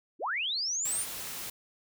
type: linear sweep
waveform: sine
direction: up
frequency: 228.4 to 9580 Hz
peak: -29 dBFS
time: 0.19-1.06 s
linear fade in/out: 50 ms
type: noise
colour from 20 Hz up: white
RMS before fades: -39 dBFS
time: 0.85-1.5 s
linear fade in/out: 5 ms
effects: none